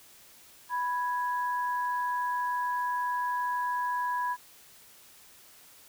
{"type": "tone pair together", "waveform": "sine", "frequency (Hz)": [987.8, 1661.2], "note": ["B5", "G#6"], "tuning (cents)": [0, 0], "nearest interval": "major sixth", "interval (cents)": 900, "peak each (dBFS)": [-28, -36], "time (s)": [0.69, 4.37], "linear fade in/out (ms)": 50, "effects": ["white hiss -55 dBFS RMS until 5.88 s"]}